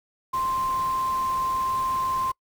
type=tone in noise; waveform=sine; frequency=1046.5 Hz; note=C6; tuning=in tune; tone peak=-23 dBFS; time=0.33-2.32 s; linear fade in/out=10 ms; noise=pink; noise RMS=-40 dBFS; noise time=0.33-2.32 s; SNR=+14 dB; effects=noise-tail reverb RT60 0.1 s tail -25 dB re dry